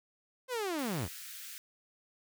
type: linear sweep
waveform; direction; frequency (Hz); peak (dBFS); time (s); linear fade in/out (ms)
sawtooth; down; 526 to 62.2; -29; 0.48-1.09; 50
type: high-pass noise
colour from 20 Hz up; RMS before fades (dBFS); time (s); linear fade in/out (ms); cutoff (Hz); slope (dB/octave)
white; -46; 0.79-1.58; 0; 1400; 48
effects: none